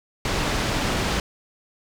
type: low-pass noise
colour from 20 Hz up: pink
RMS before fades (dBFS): -24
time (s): 0.25-1.2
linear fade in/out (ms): 2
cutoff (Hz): 5700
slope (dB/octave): 12
effects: none